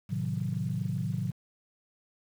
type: chord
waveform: sine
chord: A diminished seventh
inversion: none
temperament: equal with one note detuned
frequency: 110 / 130.81 / 155.56 / 182.98 Hz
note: A2 / C3 / Eb3 / Gb3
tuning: 0 / 0 / 0 / -19 cents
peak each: -34 dBFS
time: 0.09-1.32 s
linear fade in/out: 20 ms
effects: tanh soft clip ceiling -19 dBFS + 9-bit